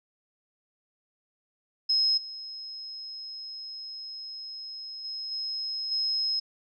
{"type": "tone with level steps", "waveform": "sine", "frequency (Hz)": 5140, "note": "E8", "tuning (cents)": -45, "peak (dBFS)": [-21, -37, -33, -30, -25], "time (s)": [1.89, 6.4], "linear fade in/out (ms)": 10, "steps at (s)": [2.17, 5.04, 5.31, 5.91], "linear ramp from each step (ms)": 10, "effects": []}